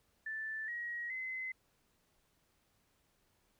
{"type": "tone with pitch steps", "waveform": "sine", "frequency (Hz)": [1761, 1898.3, 2046], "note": ["A6", "A#6", "C7"], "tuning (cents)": [1, 31, -39], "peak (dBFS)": -38, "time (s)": [0.26, 1.52], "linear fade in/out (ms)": 5, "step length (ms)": 420, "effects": ["pink hiss -75 dBFS RMS until 3.59 s"]}